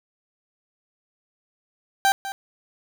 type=tone with echo; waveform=30% pulse; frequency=784 Hz; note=G5; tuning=in tune; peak=-13 dBFS; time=2.05-2.12 s; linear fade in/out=0 ms; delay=200 ms; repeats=1; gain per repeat=-13 dB; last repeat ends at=2.32 s; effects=none